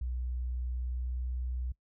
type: tone with pitch glide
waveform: sine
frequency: 61.74 to 62.24 Hz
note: B1 to B1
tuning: 0 to +14 cents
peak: -32 dBFS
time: 0.01-1.72 s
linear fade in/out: 5 ms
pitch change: +14 cents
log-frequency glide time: 0.8-1.22 s
effects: noise-tail reverb RT60 0.1 s tail -20 dB re dry